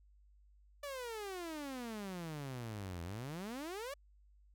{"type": "exponential two-way sweep", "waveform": "sawtooth", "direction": "down then up", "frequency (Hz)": [587.3, 82.5, 587.3], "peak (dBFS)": -38, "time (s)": [0.83, 3.94], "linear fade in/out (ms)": 5, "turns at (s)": 3.03, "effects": ["added 50 Hz sine -62 dBFS peak until 4.54 s"]}